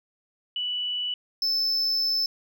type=tone pair in turn; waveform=sine / triangle; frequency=2960 / 5264 Hz; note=F#7 / E8; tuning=0 / -3 cents; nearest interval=minor seventh; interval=997 cents; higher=second; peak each=-26 / -21 dBFS; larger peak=second; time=0.56-1.14 / 1.42-2.26 s; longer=second; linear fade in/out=2 ms; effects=none